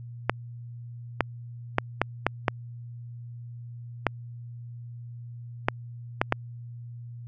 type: clicks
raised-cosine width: 0.5 ms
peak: -5 dBFS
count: 10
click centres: 0.296 / 1.207 / 1.784 / 2.016 / 2.266 / 2.482 / 4.067 / 5.685 / 6.215 / 6.324 s
effects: added 119 Hz sine -38 dBFS peak until 7.27 s + AAC 64 kbps